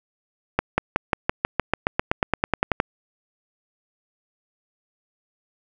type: accelerating click train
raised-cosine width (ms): 0.5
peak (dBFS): -3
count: 18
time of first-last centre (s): 0.59-2.801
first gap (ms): 190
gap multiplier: 0.95
effects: none